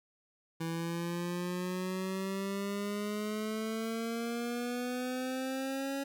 25% pulse exponential sweep, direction up, 163.7 to 277.2 Hz, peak -30 dBFS, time 0.6-6.04 s, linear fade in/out 10 ms, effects none

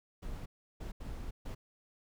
brown noise bursts at uneven times, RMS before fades -41 dBFS, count 4, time 0.22-0.46 / 0.8-0.92 / 1-1.31 / 1.45-1.55 s, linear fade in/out 10 ms, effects none

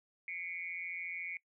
sine tone with amplitude modulation, 2217 Hz, C#7, in tune, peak -34 dBFS, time 0.28-1.37 s, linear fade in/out 2 ms, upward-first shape sine, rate 174 Hz, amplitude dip 100%, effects noise-tail reverb RT60 0.1 s tail -22 dB re dry

